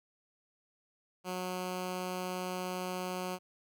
10% pulse tone, 182.8 Hz, F#3, 21 cents flat, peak -27 dBFS, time 1.24-3.39 s, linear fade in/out 50 ms, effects none

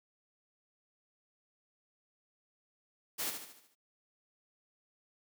white noise with echo, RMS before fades -36 dBFS, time 3.18-3.31 s, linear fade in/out 20 ms, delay 74 ms, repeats 6, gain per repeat -6 dB, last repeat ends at 3.754 s, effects high-pass 150 Hz 12 dB/octave

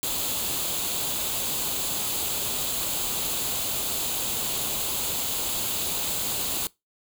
white noise with comb filter, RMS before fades -28 dBFS, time 0.03-6.67 s, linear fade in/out 0 ms, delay 0.27 ms, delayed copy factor +0.6, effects noise-tail reverb RT60 0.2 s tail -22 dB re dry

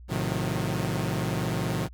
sawtooth chord, A diminished seventh, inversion none, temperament equal with one note detuned, 110 / 130.81 / 155.56 / 180.67 Hz, A2 / C3 / Eb3 / Gb3, 0 / 0 / 0 / -41 cents, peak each -28 dBFS, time 0.08-1.89 s, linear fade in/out 50 ms, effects added 60 Hz sine -43 dBFS peak until 1.93 s

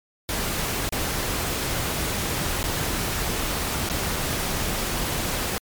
pink noise with dropouts, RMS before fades -26 dBFS, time 0.29-5.58 s, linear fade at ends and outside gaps 0 ms, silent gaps 0.89-0.924 / 2.63-2.64 / 3.889-3.898 s, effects MP3 96 kbps

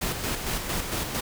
pink noise with tremolo, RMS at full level -28 dBFS, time 0.01-1.21 s, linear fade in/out 10 ms, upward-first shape square, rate 4.4 Hz, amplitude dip 45%, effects none

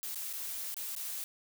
blue noise with dropouts, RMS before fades -39 dBFS, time 0.03-1.24 s, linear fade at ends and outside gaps 0 ms, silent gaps 0.146-0.157 / 0.329-0.335 / 0.743-0.767 / 0.951-0.964 s, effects none

